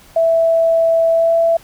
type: tone with pitch glide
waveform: sine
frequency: 659.3 to 665.8 Hz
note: E5 to E5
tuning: 0 to +17 cents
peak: -10 dBFS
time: 0.16-1.57 s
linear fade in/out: 5 ms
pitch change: +17 cents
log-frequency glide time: 1.11-1.35 s
effects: pink hiss -45 dBFS RMS until 1.63 s